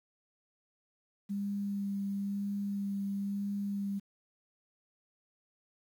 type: tone with vibrato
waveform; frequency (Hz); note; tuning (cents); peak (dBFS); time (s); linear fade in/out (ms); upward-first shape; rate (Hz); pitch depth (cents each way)
sine; 200; G3; +35; -32; 1.29-4; 20; sine; 1; 13
effects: 10-bit